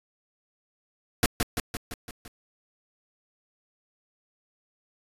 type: noise with echo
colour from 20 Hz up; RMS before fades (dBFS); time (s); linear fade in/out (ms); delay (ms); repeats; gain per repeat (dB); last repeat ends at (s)
pink; -20; 1.23-1.26; 2; 170; 6; -4; 2.28
effects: resampled to 32000 Hz